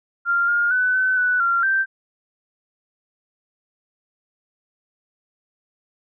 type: tone with pitch steps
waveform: sine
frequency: 1392 / 1416 / 1499 / 1518 / 1486 / 1380 / 1564 Hz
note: F6 / F6 / F#6 / F#6 / F#6 / F6 / G6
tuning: -6 / +23 / +22 / +44 / +7 / -21 / -4 cents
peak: -16 dBFS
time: 0.25-1.86 s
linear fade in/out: 50 ms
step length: 230 ms
effects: none